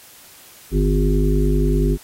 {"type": "harmonic tone", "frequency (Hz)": 50.4, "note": "G1", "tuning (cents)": 49, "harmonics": [1, 3, 5, 7, 8], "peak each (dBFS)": [-16, -21, -23, -24, -25], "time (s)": [0.71, 1.98], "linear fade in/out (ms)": 50, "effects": ["white hiss -45 dBFS RMS until 2.03 s", "AAC 48 kbps"]}